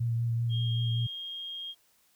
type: tone with vibrato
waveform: sine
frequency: 116.8 Hz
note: A#2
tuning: 4 cents sharp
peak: -26 dBFS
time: 0-1.07 s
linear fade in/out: 10 ms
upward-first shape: sine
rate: 5.2 Hz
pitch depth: 19 cents each way
type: tone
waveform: sine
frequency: 3237 Hz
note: G#7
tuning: 45 cents flat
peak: -36 dBFS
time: 0.49-1.75 s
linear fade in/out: 50 ms
effects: white hiss -67 dBFS RMS until 2.15 s